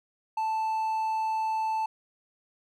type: tone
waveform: triangle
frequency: 880 Hz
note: A5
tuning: in tune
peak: -24 dBFS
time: 0.37-1.86 s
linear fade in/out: 5 ms
effects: none